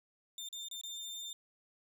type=tone with dropouts; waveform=30% pulse; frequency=3603 Hz; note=A7; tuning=40 cents sharp; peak=-39 dBFS; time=0.38-1.33 s; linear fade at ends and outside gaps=2 ms; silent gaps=0.488-0.527 / 0.685-0.712 / 0.813-0.835 s; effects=none